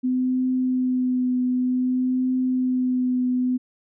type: tone with vibrato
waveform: sine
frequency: 253.6 Hz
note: B3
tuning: 46 cents sharp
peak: -19 dBFS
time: 0.03-3.58 s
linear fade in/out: 20 ms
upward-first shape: triangle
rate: 0.54 Hz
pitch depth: 20 cents each way
effects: none